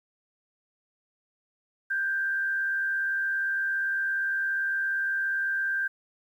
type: tone with frequency modulation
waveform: sine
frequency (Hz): 1577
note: G6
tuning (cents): +10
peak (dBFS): -25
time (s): 1.9-5.88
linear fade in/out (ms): 10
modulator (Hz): 77.4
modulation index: 0.47
effects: 10-bit